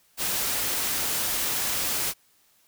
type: noise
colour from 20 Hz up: white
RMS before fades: -27 dBFS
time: 0.17-2.14 s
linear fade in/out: 50 ms
effects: white hiss -63 dBFS RMS until 2.67 s